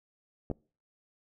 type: clicks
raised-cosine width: 2 ms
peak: -21 dBFS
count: 2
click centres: 0.501 / 0.514 s
effects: noise-tail reverb RT60 0.4 s tail -25 dB re dry